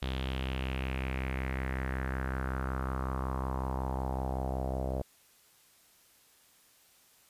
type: tone with low-pass filter sweep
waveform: sawtooth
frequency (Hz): 65.41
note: C2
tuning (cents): 0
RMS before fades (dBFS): -34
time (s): 0.02-5.02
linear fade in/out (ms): 0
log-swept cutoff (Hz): 3500 to 610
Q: 3.8
effects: white hiss -63 dBFS RMS until 7.29 s + resampled to 32000 Hz